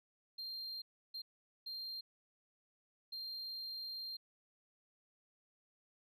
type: tone bursts at uneven times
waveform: sine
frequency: 4186 Hz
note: C8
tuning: in tune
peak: -39 dBFS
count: 4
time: 0.38-0.82 / 1.14-1.22 / 1.66-2.01 / 3.12-4.17 s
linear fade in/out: 10 ms
effects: tanh soft clip ceiling -41 dBFS + MP3 96 kbps